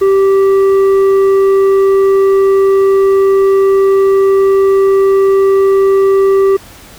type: tone with tanh clipping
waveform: sine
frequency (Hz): 389.6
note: G4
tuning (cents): -11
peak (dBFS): -7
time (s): 0.01-6.57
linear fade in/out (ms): 10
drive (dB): 7
effects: pink hiss -36 dBFS RMS until 6.98 s